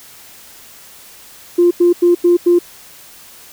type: tone bursts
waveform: sine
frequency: 349.2 Hz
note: F4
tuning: in tune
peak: -6 dBFS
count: 5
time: 1.58-2.59 s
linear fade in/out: 10 ms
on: 130 ms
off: 90 ms
effects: tanh soft clip ceiling -2 dBFS + white hiss -40 dBFS RMS until 3.52 s